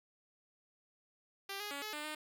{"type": "tone with pitch steps", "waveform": "5% pulse", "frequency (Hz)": [394.3, 414.9, 282.5, 427.3, 299.5, 305.3], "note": ["G4", "G#4", "C#4", "G#4", "D4", "D#4"], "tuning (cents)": [10, -2, 33, 49, 34, -33], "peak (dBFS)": -29, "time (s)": [1.49, 2.15], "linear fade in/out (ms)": 5, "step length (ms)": 110, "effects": []}